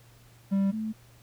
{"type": "tone pair in turn", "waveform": ["triangle", "sine"], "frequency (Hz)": [196, 218.6], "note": ["G3", "A3"], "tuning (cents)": [0, -11], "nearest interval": "major second", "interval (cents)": 189, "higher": "second", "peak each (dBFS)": [-20, -29], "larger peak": "first", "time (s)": [[0.51, 0.72], [0.72, 0.93]], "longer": "neither", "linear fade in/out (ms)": 20, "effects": ["added 118 Hz sine -55 dBFS peak until 1.22 s", "pink hiss -59 dBFS RMS until 1.22 s"]}